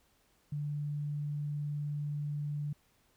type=tone; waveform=sine; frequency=146.83 Hz; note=D3; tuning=in tune; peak=-33 dBFS; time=0.52-2.73 s; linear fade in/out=5 ms; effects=pink hiss -70 dBFS RMS until 3.16 s